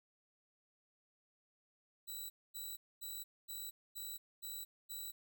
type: tone bursts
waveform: 5% pulse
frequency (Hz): 3943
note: B7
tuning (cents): -4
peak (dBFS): -36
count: 7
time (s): 2.07-5.12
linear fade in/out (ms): 20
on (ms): 230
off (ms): 240
effects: none